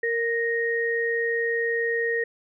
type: tone pair together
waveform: sine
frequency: 463.6 / 1864.7 Hz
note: A#4 / A#6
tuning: -10 / 0 cents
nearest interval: 2 octaves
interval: 2410 cents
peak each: -25 dBFS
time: 0.03-2.24 s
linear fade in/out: 5 ms
effects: none